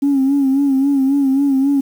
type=tone with vibrato; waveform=sine; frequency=274.1 Hz; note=C#4; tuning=19 cents flat; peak=-10 dBFS; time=0.02-1.81 s; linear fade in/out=10 ms; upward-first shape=sine; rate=3.7 Hz; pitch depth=62 cents each way; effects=tanh soft clip ceiling -8 dBFS + 7-bit